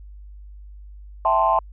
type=chord; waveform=sine; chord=A minor seventh; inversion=second; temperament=equal; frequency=659.3 / 784 / 880 / 1046.5 Hz; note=E5 / G5 / A5 / C6; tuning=0 / 0 / 0 / 0 cents; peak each=-21 / -23 / -20 / -19 dBFS; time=1.25-1.59 s; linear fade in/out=2 ms; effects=tanh soft clip ceiling -6 dBFS + added 50 Hz sine -38 dBFS peak until 1.72 s